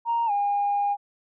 sine tone with pitch glide, 932.3 to 811.6 Hz, A#5 to G#5, 0 to -40 cents, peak -20 dBFS, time 0.05-0.97 s, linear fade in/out 50 ms, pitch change -240 cents, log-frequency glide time 0.26-0.31 s, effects tanh soft clip ceiling -17 dBFS

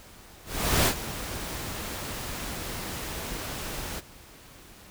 pink noise with ADSR envelope, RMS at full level -21 dBFS, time 0.45-4.01 s, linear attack 410 ms, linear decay 80 ms, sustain -14 dB, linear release 24 ms, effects pink hiss -50 dBFS RMS until 4.9 s

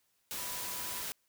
sine tone in noise, 987 Hz, B5, 1 cent flat, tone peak -48 dBFS, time 0.38-1.02 s, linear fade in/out 0 ms, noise white, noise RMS -39 dBFS, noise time 0.31-1.12 s, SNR -12 dB, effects white hiss -75 dBFS RMS until 1.28 s

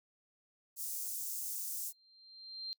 white high-pass noise, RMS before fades -40 dBFS, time 0.76-1.93 s, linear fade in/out 50 ms, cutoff 6100 Hz, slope 24 dB/octave
sine tone with exponential growth, 4164 Hz, C8, 9 cents flat, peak -37 dBFS, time 1.71-2.73 s, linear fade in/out 0 ms, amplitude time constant 220 ms
effects noise-tail reverb RT60 0.1 s tail -25 dB re dry

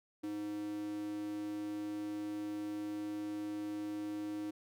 square tone with high-pass filter, 103.83 Hz, G#2, in tune, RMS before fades -40 dBFS, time 0.23-4.51 s, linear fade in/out 10 ms, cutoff 290 Hz, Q 7.4, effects none

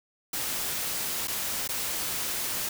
white noise with dropouts, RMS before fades -31 dBFS, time 0.33-2.69 s, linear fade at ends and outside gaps 5 ms, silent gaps 1.274-1.28 / 1.677-1.689 s, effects none

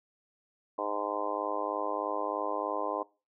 harmonic tone, 103.2 Hz, G#2, 10 cents flat, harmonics 3 / 4 / 5 / 6 / 7 / 8 / 9 / 10, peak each -41 / -40 / -38 / -37 / -41 / -40 / -40 / -36 dBFS, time 0.78-3.03 s, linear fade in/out 5 ms, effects noise-tail reverb RT60 0.3 s tail -21 dB re dry

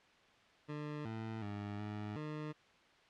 20% pulse tone with pitch steps, 149.3 / 111.6 / 102.6 / 105 / 152.2 Hz, D3 / A2 / G#2 / G#2 / D#3, +29 / +25 / -21 / +19 / -38 cents, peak -36 dBFS, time 0.68-2.53 s, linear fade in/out 20 ms, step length 370 ms, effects white hiss -65 dBFS RMS until 3.09 s + low-pass 3000 Hz 12 dB/octave

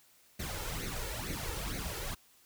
pink noise with flanger, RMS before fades -38 dBFS, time 0.39-2.15 s, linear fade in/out 10 ms, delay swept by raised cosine 0.47 to 2.27 ms, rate 2.2 Hz, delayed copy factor +0.7, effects white hiss -64 dBFS RMS until 2.45 s

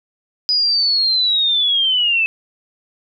sine linear sweep, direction down, 4978 to 2596 Hz, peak -13 dBFS, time 0.49-2.26 s, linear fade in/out 0 ms, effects none

